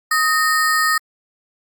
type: ring-modulated tone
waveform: square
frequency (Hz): 1548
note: G6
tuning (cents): -22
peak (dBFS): -12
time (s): 0.11-0.98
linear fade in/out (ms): 5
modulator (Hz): 289
effects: Opus 48 kbps